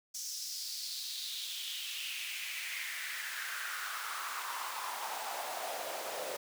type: noise with high-pass filter sweep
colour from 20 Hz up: pink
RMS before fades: -40 dBFS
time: 0.14-6.37 s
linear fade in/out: 10 ms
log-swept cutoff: 5900 to 520 Hz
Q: 3.7
effects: none